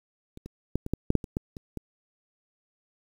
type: clicks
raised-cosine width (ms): 3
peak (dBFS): -30 / -27 / -13 / -21 / -13 / -9 / -8 / -24 / -14 / -27 / -21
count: 11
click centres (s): 0.374 / 0.46 / 0.756 / 0.864 / 0.936 / 1.104 / 1.153 / 1.242 / 1.369 / 1.568 / 1.773
effects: 8-bit